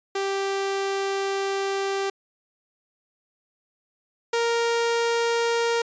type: tone pair in turn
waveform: sawtooth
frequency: 392 / 466.2 Hz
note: G4 / A#4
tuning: 0 / 0 cents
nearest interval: minor third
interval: 300 cents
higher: second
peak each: -20 / -17 dBFS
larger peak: second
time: 0.15-2.1 / 4.33-5.82 s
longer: first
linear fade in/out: 5 ms
effects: resampled to 16000 Hz